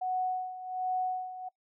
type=tone with tremolo; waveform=sine; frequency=740 Hz; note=F#5; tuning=in tune; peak=-27 dBFS; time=0.01-1.49 s; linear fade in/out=10 ms; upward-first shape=sine; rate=1.3 Hz; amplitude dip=75%; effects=noise-tail reverb RT60 0.1 s tail -22 dB re dry